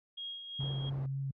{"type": "tone with tremolo", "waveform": "sine", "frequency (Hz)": 3271, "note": "G#7", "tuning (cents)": -27, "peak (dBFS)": -38, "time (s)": [0.17, 0.9], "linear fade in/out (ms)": 10, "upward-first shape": "sine", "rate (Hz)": 2.8, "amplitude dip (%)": 50}
{"type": "tone with vibrato", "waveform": "sine", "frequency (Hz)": 136, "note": "C#3", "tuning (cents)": -33, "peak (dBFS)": -33, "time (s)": [0.59, 1.31], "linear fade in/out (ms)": 5, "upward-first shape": "triangle", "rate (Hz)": 3.7, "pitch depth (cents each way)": 17}
{"type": "low-pass noise", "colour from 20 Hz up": "pink", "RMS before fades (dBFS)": -46, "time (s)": [0.6, 1.06], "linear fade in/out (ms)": 2, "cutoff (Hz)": 830, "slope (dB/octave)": 12}
{"effects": ["high-pass 60 Hz 12 dB/octave"]}